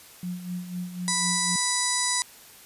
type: tone with tremolo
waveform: sine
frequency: 179.2 Hz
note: F3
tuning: 45 cents sharp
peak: -28 dBFS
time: 0.23-1.56 s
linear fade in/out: 2 ms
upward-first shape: sine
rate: 4 Hz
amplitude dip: 65%
type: harmonic tone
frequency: 987.8 Hz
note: B5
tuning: in tune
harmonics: 1 / 2 / 4 / 5 / 6 / 7 / 8 / 9 / 10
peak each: -32 / -32 / -32 / -32 / -32 / -32 / -32 / -32 / -32 dBFS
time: 1.08-2.22 s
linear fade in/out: 0 ms
effects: white hiss -49 dBFS RMS until 2.65 s + resampled to 32000 Hz

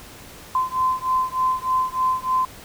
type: beating tone pair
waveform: sine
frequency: 1029 / 1032.3 Hz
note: C6 / C6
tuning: -29 / -24 cents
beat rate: 3.3 Hz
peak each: -22 dBFS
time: 0.55-2.45 s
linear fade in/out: 2 ms
effects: pink hiss -42 dBFS RMS until 2.64 s

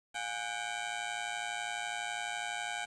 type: ring-modulated tone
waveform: 15% pulse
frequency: 768 Hz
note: G5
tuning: 36 cents flat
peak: -26 dBFS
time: 0.14-2.86 s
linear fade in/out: 20 ms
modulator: 56 Hz
effects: resampled to 22050 Hz + 9-bit

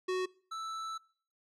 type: tone pair in turn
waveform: square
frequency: 370 / 1318.5 Hz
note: F#4 / E6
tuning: 0 / 0 cents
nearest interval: octave + minor seventh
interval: 2200 cents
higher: second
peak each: -31 / -38 dBFS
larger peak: first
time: 0.08-0.26 / 0.51-0.98 s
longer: second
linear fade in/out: 10 ms
effects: noise-tail reverb RT60 0.5 s tail -23 dB re dry + low-pass 6000 Hz 12 dB/octave

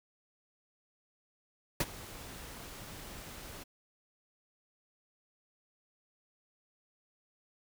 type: noise with ADSR envelope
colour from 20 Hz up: pink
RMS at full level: -28 dBFS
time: 1.8-3.64 s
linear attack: 5 ms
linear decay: 40 ms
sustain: -19 dB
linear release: 14 ms
effects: none

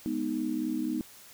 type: chord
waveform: sine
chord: G# minor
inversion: none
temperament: equal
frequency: 207.7 / 246.9 / 311.1 Hz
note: G#3 / B3 / D#4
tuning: 0 / 0 / 0 cents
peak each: -37 / -32 / -31 dBFS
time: 0.06-1.01 s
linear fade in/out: 0 ms
effects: white hiss -52 dBFS RMS until 1.33 s

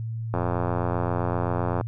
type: click train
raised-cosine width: 1 ms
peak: -12 dBFS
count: 130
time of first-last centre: 0.34-1.811 s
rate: 87.7 Hz
effects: added 113 Hz sine -28 dBFS peak until 1.87 s

